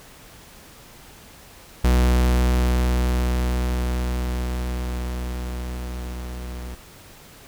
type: tone with level ramp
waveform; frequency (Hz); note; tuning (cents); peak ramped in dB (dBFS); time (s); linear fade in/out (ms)
45% pulse; 61.74; B1; 0; -14 to -31; 1.84-6.75; 5
effects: pink hiss -46 dBFS RMS until 7.47 s